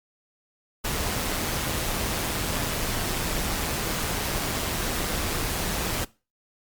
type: noise with amplitude modulation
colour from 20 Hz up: pink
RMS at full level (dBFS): -26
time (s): 0.84-6.05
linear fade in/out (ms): 10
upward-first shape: sine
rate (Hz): 158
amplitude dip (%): 40
effects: noise-tail reverb RT60 0.3 s tail -21 dB re dry + Opus 48 kbps